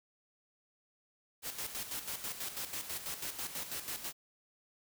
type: noise with tremolo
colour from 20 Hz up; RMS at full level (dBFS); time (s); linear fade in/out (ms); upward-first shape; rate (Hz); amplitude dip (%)
white; -39; 1.42-4.13; 50; square; 6.1; 60
effects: none